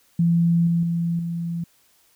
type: tone with level steps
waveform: sine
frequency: 169.3 Hz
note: E3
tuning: 46 cents sharp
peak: -15 / -17 / -20 / -24 dBFS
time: 0.19-1.64 s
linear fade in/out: 5 ms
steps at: 0.67 / 0.83 / 1.19 s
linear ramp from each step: 2 ms
effects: white hiss -60 dBFS RMS until 2.15 s